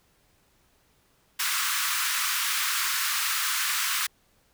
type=high-pass noise; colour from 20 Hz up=pink; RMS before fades=-27 dBFS; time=1.39-4.07 s; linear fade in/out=10 ms; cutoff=1100 Hz; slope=48 dB/octave; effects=pink hiss -65 dBFS RMS until 4.53 s